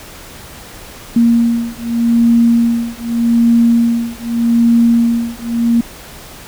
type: beating tone pair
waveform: sine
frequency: 233.1 / 233.93 Hz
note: A#3 / A#3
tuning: 0 / +6 cents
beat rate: 0.83 Hz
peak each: -12 dBFS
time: 1.16-5.81 s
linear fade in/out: 5 ms
effects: pink hiss -34 dBFS RMS until 6.47 s